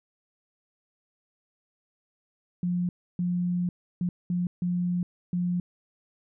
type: tone bursts at uneven times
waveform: sine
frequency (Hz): 177.2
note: F3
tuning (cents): +25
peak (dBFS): -24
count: 6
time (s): 2.63-2.89 / 3.19-3.69 / 4.01-4.09 / 4.3-4.47 / 4.62-5.03 / 5.33-5.6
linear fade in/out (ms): 2
effects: none